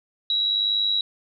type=tone with amplitude modulation; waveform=sine; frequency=3879 Hz; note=B7; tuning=32 cents flat; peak=-17 dBFS; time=0.3-1.01 s; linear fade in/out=2 ms; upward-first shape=sine; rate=101 Hz; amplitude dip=55%; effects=none